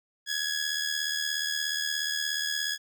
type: tone with amplitude modulation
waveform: 15% pulse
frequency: 1676 Hz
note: G#6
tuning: 15 cents sharp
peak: -19 dBFS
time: 0.26-2.78 s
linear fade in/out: 50 ms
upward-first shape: sine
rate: 76.9 Hz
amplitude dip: 60%
effects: none